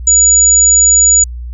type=tone; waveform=sine; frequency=6900 Hz; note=A8; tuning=35 cents flat; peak=-4 dBFS; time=0.07-1.24 s; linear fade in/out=5 ms; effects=added 60 Hz sine -21 dBFS peak until 1.53 s